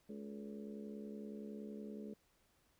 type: harmonic tone with a mistuned harmonic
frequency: 70.7 Hz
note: C#2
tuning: 35 cents sharp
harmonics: 3 / 4 / 5 / 6 / 7 / 8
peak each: -47 / -55 / -58 / -52 / -60 / -60 dBFS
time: 0.09-2.14 s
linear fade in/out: 5 ms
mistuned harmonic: 7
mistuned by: -49 cents
effects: pink hiss -75 dBFS RMS until 2.79 s